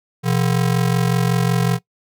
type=ring-modulated tone; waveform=square; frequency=146.83 Hz; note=D3; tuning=in tune; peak=-13 dBFS; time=0.23-1.79 s; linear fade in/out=50 ms; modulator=22.7 Hz; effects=noise-tail reverb RT60 0.1 s tail -19 dB re dry